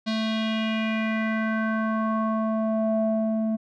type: tone with low-pass filter sweep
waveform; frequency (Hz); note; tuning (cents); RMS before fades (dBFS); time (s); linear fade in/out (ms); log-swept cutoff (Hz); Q
square; 220.3; A3; +2; -25; 0.06-3.57; 20; 4200 to 470; 3.4
effects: none